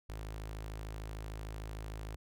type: tone with notch filter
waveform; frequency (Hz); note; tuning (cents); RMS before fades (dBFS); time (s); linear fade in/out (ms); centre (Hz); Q
sawtooth; 53.3; G#1; +46; -43; 0.09-2.16; 5; 210; 1.8
effects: none